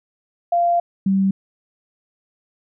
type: tone pair in turn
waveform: sine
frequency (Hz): 692 / 193.51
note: F5 / G3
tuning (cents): -16 / -22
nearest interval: octave + minor seventh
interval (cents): 2206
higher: first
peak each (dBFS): -14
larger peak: neither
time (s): 0.52-0.8 / 1.06-1.31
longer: first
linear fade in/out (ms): 5
effects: none